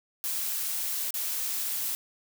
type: noise with dropouts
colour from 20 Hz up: blue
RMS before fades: -31 dBFS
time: 0.24-1.95 s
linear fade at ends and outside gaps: 0 ms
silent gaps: 1.106-1.141 s
effects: none